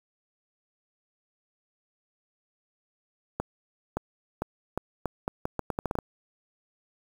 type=accelerating click train; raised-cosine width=1 ms; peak=-14 dBFS; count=14; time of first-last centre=3.4-5.988 s; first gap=570 ms; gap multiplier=0.79; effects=7-bit